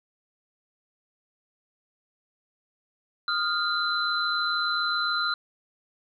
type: tone cluster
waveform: sine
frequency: 1235 / 1402 / 4032 Hz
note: D#6 / F6 / B7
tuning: -13 / +6 / +35 cents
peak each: -30 / -27 / -28 dBFS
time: 3.28-5.34 s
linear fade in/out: 2 ms
effects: 10-bit